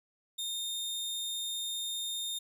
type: tone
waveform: sawtooth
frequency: 3655 Hz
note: A#7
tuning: 35 cents flat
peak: -31 dBFS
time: 0.38-2.39 s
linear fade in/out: 10 ms
effects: none